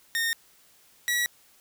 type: tone pair in turn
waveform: sawtooth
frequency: 1837 / 1930.6 Hz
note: A#6 / B6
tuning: -26 / -40 cents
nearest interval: minor second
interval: 86 cents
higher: second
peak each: -21 / -20 dBFS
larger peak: second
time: 0.15-0.33 / 1.08-1.26 s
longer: neither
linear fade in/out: 0 ms
effects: white hiss -59 dBFS RMS until 1.6 s